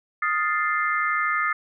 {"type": "chord", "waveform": "sine", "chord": "F dominant seventh", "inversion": "third", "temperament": "equal", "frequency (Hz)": [1244.5, 1396.9, 1760, 2093], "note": ["Eb6", "F6", "A6", "C7"], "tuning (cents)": [0, 0, 0, 0], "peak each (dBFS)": [-24, -30, -27, -27], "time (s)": [0.22, 1.53], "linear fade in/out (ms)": 5, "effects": []}